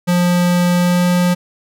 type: tone with pitch glide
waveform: square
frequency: 176.7 to 177.83 Hz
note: F3 to F3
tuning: +21 to +32 cents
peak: -12 dBFS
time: 0.07-1.35 s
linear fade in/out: 20 ms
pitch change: +11 cents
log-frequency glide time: 0.77-1.07 s
effects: none